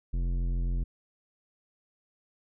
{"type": "tone with tanh clipping", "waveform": "sine", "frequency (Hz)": 43.65, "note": "F1", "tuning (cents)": 0, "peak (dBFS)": -28, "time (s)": [0.13, 0.84], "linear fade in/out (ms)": 10, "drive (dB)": 13, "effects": []}